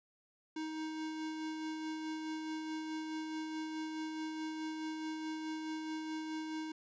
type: tone with tremolo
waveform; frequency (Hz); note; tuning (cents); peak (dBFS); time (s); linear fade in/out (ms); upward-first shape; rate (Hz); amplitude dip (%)
square; 314.3; D#4; +18; -38; 0.56-6.72; 5; sine; 4.7; 30
effects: resampled to 16000 Hz